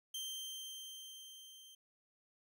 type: tone with level ramp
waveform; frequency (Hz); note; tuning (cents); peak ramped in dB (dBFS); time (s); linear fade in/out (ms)
sawtooth; 3141; G7; +3; -37 to -53; 0.14-1.75; 5
effects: none